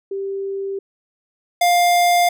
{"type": "tone pair in turn", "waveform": ["sine", "square"], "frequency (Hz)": [392, 702.5], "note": ["G4", "F5"], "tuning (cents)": [0, 10], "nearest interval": "minor seventh", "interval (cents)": 1010, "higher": "second", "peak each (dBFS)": [-22, -13], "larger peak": "second", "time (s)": [[0.11, 0.79], [1.61, 2.29]], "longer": "neither", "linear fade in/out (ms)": 5, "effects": []}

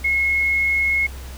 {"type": "tone", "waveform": "sine", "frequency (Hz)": 2170, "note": "C#7", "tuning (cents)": -37, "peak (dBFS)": -16, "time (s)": [0.04, 1.07], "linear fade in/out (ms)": 10, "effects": ["added 65 Hz sine -32 dBFS peak until 1.37 s", "pink hiss -41 dBFS RMS until 1.37 s"]}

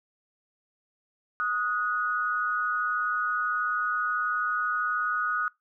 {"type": "tone pair together", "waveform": "sine", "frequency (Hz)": [1244.5, 1463], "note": ["D#6", "F#6"], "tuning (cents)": [0, -20], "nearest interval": "minor third", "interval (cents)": 280, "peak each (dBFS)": -28, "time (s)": [1.4, 5.48], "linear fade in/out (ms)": 0, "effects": ["noise-tail reverb RT60 0.2 s tail -24 dB re dry"]}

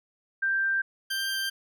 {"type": "tone pair in turn", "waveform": ["sine", "20% pulse"], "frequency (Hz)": [1576, 1576], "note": ["G6", "G6"], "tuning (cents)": [9, 9], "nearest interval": "unison", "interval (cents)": 0, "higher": "neither", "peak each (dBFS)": -23, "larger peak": "neither", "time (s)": [[0.42, 0.82], [1.1, 1.5]], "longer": "neither", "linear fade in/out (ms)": 10, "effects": []}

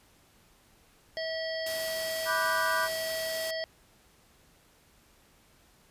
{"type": "harmonic tone", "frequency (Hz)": 646, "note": "E5", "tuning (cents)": -35, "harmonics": [1, 3, 5, 7, 8], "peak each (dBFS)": [-33, -38, -43, -42, -43], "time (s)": [1.17, 3.64], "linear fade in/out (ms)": 0}
{"type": "noise", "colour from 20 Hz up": "white", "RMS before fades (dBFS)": -39, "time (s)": [1.66, 3.51], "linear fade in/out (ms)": 5}
{"type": "chord", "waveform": "sine", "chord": "G major seventh", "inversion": "first", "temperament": "equal with one note detuned", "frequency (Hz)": [987.8, 1174.7, 1480, 1578.9], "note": ["B5", "D6", "F#6", "G6"], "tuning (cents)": [0, 0, 0, 12], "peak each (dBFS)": -32, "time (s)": [2.25, 2.89], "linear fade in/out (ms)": 50}
{"effects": ["pink hiss -62 dBFS RMS until 5.9 s", "resampled to 32000 Hz"]}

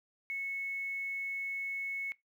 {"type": "tone with quantisation", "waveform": "sine", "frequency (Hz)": 2200, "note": "C#7", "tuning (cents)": -14, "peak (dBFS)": -34, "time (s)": [0.3, 2.12], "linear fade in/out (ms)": 0, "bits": 10, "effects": ["noise-tail reverb RT60 0.2 s tail -22 dB re dry"]}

